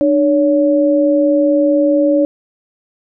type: tone pair together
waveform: sine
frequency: 300 / 564.5 Hz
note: D4 / C#5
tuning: +37 / +31 cents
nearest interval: major seventh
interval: 1094 cents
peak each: -12 dBFS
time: 0.01-2.25 s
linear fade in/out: 0 ms
effects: none